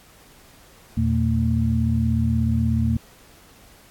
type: tone cluster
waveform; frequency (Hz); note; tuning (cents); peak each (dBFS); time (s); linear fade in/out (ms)
sine; 82.4 / 119 / 225.7; E2 / A#2 / A3; 0 / +36 / +44; -22; 0.97-2.97; 5
effects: pink hiss -51 dBFS RMS until 3.9 s + AAC 64 kbps